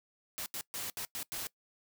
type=noise bursts at uneven times; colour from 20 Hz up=white; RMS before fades=-39 dBFS; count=6; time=0.38-0.46 / 0.54-0.61 / 0.74-0.9 / 0.97-1.05 / 1.15-1.23 / 1.32-1.47 s; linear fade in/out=0 ms; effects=noise-tail reverb RT60 0.1 s tail -21 dB re dry